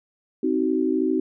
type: chord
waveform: sine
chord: C diminished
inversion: none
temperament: just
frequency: 261.6 / 314 / 376.7 Hz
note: C4 / Eb4 / Gb4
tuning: 0 / +16 / +31 cents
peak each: -24 / -23 / -24 dBFS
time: 0.43-1.2 s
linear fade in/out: 5 ms
effects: none